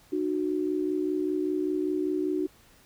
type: tone pair together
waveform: sine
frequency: 303.7 / 368.8 Hz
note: D#4 / F#4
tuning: -42 / -6 cents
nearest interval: minor third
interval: 336 cents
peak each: -28 dBFS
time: 0.12-2.47 s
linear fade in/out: 10 ms
effects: pink hiss -58 dBFS RMS until 2.85 s